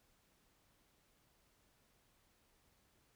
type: silence
effects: pink hiss -74 dBFS RMS until 3.15 s